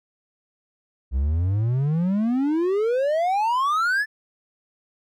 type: exponential sweep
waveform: triangle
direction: up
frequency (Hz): 61.74 to 1772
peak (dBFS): -17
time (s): 1.11-4.06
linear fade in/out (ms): 50
effects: none